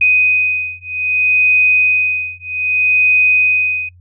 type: beating tone pair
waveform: sine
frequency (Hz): 2500 / 2500.63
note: D#7 / D#7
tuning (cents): +8 / +8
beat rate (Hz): 0.63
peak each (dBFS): -14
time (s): 0.01-3.89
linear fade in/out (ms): 5
effects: noise-tail reverb RT60 0.1 s tail -24 dB re dry + added 89 Hz sine -41 dBFS peak until 4 s